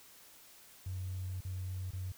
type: tone with dropouts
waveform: triangle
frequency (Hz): 92.5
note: F#2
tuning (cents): 0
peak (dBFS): -33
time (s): 0.86-2.12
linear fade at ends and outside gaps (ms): 5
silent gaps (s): 1.407-1.449 / 1.908-1.932
effects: tanh soft clip ceiling -34 dBFS + white hiss -58 dBFS RMS until 2.17 s